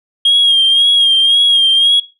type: tone with vibrato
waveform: sine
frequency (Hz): 3245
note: G#7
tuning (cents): -41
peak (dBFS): -5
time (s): 0.25-2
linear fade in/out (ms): 5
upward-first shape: sine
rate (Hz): 1.9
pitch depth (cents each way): 45
effects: noise-tail reverb RT60 0.3 s tail -19 dB re dry + tanh soft clip ceiling -4 dBFS